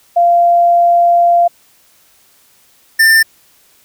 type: tone pair in turn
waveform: sine / square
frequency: 692 / 1791.7 Hz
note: F5 / A6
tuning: -16 / +31 cents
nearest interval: octave + major third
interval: 1647 cents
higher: second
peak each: -6 dBFS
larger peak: neither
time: 0.16-1.48 / 2.99-3.23 s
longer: first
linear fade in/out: 10 ms
effects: white hiss -50 dBFS RMS until 3.84 s